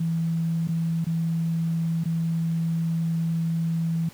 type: tone with dropouts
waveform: sine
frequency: 164.81 Hz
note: E3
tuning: in tune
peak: -22 dBFS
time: 0-4.09 s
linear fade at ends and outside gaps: 5 ms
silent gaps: 0.674-0.686 / 1.044-1.066 / 2.038-2.055 s
effects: pink hiss -49 dBFS RMS until 4.13 s + high-pass 60 Hz 12 dB/octave